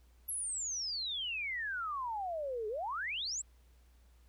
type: exponential two-way sweep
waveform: sine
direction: down then up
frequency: 11540 to 413.4 to 8020 Hz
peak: -35 dBFS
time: 0.28-3.42 s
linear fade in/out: 10 ms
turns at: 2.68 s
effects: added 60 Hz sine -60 dBFS peak until 4.28 s + pink hiss -72 dBFS RMS until 4.28 s